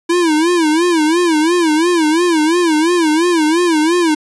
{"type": "tone with vibrato", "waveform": "square", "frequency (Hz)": 328.8, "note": "E4", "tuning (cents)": -4, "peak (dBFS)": -11, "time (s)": [0.09, 4.15], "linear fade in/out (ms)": 10, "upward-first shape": "sine", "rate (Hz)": 2.9, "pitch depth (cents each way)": 140, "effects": ["resampled to 24000 Hz"]}